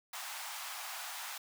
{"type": "high-pass noise", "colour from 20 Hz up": "pink", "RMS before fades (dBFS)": -43, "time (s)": [0.13, 1.38], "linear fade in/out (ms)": 5, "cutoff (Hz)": 720, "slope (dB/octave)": 48, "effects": []}